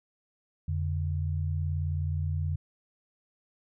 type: tone pair together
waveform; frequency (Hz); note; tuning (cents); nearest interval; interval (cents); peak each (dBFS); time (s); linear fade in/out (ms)
sine; 86.46 / 145.3; F2 / D3; -17 / -18; major sixth; 899; -28 / -33; 0.68-2.56; 5
effects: none